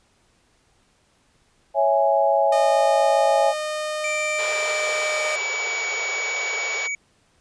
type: chord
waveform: sine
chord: C# minor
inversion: none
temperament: equal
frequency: 554.4 / 659.3 / 830.6 Hz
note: C#5 / E5 / G#5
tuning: 0 / 0 / 0 cents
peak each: -20 dBFS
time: 1.74-3.54 s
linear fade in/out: 50 ms
type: tone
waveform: sawtooth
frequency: 612 Hz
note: D#5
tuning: 29 cents flat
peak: -21 dBFS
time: 2.52-5.36 s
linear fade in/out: 5 ms
type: tone with pitch glide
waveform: square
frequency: 2349 to 2266 Hz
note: D7 to C#7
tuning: 0 to +37 cents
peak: -25 dBFS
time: 4.04-6.95 s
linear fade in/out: 2 ms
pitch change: -63 cents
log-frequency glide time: 4.29-5.89 s
type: band-pass noise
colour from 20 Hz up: pink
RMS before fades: -32 dBFS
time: 4.38-6.88 s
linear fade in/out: 20 ms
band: 400 to 6000 Hz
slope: 96 dB/octave
effects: pink hiss -62 dBFS RMS until 7.4 s + resampled to 22050 Hz